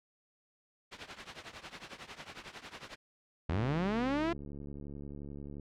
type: noise with tremolo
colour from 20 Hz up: white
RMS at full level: -37 dBFS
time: 0.91-2.96 s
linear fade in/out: 20 ms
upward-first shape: triangle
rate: 11 Hz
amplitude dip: 90%
type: linear sweep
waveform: sawtooth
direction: up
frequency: 73.3 to 346.1 Hz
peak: -26 dBFS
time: 3.49-4.33 s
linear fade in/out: 5 ms
type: click train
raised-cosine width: 3 ms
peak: -33 dBFS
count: 150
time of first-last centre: 3.51-5.597 s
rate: 71.4 Hz
effects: low-pass 3000 Hz 12 dB/octave